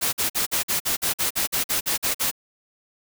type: noise bursts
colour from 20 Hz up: white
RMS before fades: -23 dBFS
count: 14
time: 0.01-2.314 s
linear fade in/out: 20 ms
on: 120 ms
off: 48 ms
effects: none